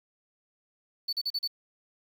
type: tone bursts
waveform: triangle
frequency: 4477 Hz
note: C#8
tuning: 16 cents sharp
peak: -26 dBFS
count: 5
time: 1.08-1.477 s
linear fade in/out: 10 ms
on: 49 ms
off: 38 ms
effects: 9-bit